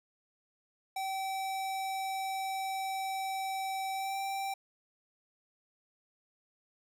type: tone with pitch glide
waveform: square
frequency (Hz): 770 to 781.2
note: G5 to G5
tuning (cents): -31 to -6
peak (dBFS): -34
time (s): 0.96-4.54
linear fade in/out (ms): 5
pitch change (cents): +25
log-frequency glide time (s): 3.93-4.18
effects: none